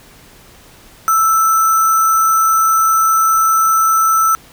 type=tone with sample-and-hold; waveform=sine; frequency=1325 Hz; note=E6; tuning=9 cents sharp; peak=-9 dBFS; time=1.08-4.35 s; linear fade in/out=0 ms; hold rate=7350 Hz; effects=pink hiss -43 dBFS RMS until 4.52 s